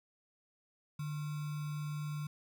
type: tone with sample-and-hold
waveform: sine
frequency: 149.3 Hz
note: D3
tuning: 29 cents sharp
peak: -36 dBFS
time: 0.99-2.27 s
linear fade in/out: 5 ms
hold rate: 1225 Hz
effects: none